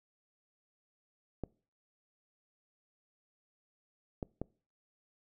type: clicks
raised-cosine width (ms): 2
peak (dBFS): -23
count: 3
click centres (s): 1.437 / 4.228 / 4.416
effects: noise-tail reverb RT60 0.4 s tail -24 dB re dry